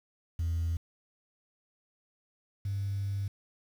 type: tone pair in turn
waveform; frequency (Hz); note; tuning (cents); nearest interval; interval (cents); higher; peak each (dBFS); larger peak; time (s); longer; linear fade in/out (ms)
sine; 83.2 / 99.25; E2 / G2; +17 / +22; minor third; 305; second; -26 / -29; first; 0.39-0.77 / 2.65-3.28; second; 5
effects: tanh soft clip ceiling -26 dBFS + 9-bit